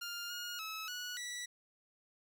15% pulse tone with pitch steps, 1404 / 1432 / 1295 / 1465 / 1953 Hz, F6 / F6 / E6 / F#6 / B6, +9 / +43 / -31 / -18 / -20 cents, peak -34 dBFS, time 0.01-1.46 s, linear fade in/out 10 ms, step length 290 ms, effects none

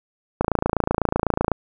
click train, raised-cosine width 1 ms, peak -4 dBFS, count 32, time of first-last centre 0.41-1.517 s, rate 28 Hz, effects none

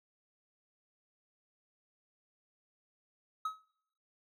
triangle tone with exponential decay, 1277 Hz, D#6, 45 cents sharp, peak -28 dBFS, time 3.45-3.63 s, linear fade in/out 5 ms, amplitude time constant 38 ms, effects noise-tail reverb RT60 0.7 s tail -23 dB re dry

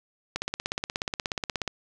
click train, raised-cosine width 0.2 ms, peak -11 dBFS, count 23, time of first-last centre 0.36-1.677 s, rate 16.7 Hz, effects none

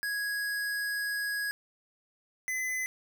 square tone pair in turn, 1661.2 / 2024 Hz, G#6 / B6, 0 / +42 cents, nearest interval minor third, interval 342 cents, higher second, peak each -31 / -31 dBFS, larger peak neither, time 0.03-1.51 / 2.48-2.86 s, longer first, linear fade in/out 0 ms, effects none

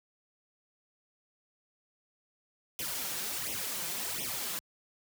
white noise with flanger, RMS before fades -36 dBFS, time 2.79-4.59 s, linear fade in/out 0 ms, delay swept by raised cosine 0.32 to 5.92 ms, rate 1.4 Hz, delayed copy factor +0.85, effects high-pass 60 Hz 12 dB/octave

